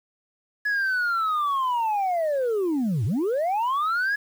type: linear two-way sweep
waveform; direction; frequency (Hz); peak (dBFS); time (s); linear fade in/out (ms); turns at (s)
sine; down then up; 1700 to 93.2 to 1700; -19; 0.65-4.16; 10; 3.05
effects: tanh soft clip ceiling -20 dBFS + 8-bit